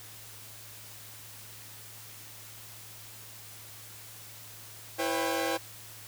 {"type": "tone cluster", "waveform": "sawtooth", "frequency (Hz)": [331.2, 497.9, 544, 795], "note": ["E4", "B4", "C#5", "G5"], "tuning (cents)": [8, 14, -33, 24], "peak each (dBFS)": -30, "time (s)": [4.98, 5.58], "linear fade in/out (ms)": 20, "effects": ["added 108 Hz sine -54 dBFS peak until 6.07 s", "white hiss -48 dBFS RMS until 6.07 s"]}